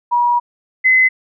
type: tone pair in turn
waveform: sine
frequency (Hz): 962 / 2038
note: B5 / C7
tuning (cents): -46 / -46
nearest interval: octave + minor second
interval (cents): 1300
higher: second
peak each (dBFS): -11 / -8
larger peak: second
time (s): 0.11-0.4 / 0.84-1.09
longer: first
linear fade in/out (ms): 20
effects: none